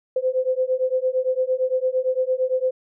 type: beating tone pair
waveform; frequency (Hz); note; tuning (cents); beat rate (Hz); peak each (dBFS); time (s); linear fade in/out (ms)
sine; 510 / 518.8; C5 / C5; -44 / -15; 8.8; -22; 0.16-2.71; 5
effects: none